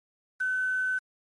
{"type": "tone with quantisation", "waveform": "sine", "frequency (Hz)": 1515, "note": "F#6", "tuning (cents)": 40, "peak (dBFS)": -25, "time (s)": [0.4, 0.99], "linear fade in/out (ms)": 10, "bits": 8, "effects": ["MP3 48 kbps"]}